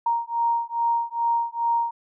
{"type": "beating tone pair", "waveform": "sine", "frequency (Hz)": [932.3, 934.7], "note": ["A#5", "A#5"], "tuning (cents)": [0, 4], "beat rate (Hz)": 2.4, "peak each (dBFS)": -24, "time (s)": [0.06, 1.91], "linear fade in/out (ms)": 5, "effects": []}